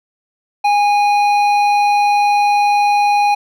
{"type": "tone with hard clipping", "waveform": "triangle", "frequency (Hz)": 822, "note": "G#5", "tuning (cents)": -18, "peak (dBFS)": -12, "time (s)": [0.64, 3.35], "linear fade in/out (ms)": 10, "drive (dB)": 13, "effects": []}